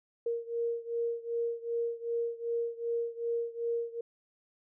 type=beating tone pair; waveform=sine; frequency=466.2 / 468.8 Hz; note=A#4 / A#4; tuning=0 / +10 cents; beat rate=2.6 Hz; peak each=-33 / -35 dBFS; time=0.26-4.01 s; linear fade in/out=5 ms; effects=none